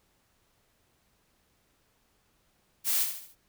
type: noise with echo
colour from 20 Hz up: blue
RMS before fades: -27 dBFS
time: 2.84-3.07 s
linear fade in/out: 50 ms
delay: 72 ms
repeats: 4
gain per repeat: -7 dB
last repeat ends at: 3.358 s
effects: pink hiss -70 dBFS RMS until 3.48 s